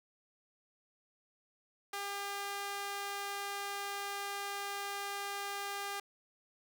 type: tone with high-pass filter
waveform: sawtooth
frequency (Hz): 401.1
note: G4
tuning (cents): +40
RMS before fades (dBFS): -40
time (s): 1.93-6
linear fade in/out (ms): 5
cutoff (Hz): 850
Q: 0.9
effects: none